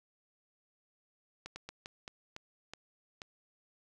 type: slowing click train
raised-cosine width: 0.2 ms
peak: -26 dBFS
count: 8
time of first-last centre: 1.46-3.218 s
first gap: 100 ms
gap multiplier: 1.3
effects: none